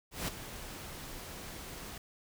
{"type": "noise with ADSR envelope", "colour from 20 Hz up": "pink", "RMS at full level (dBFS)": -34, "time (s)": [0.11, 1.98], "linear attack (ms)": 170, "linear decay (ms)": 13, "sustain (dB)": -11, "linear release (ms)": 3, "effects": []}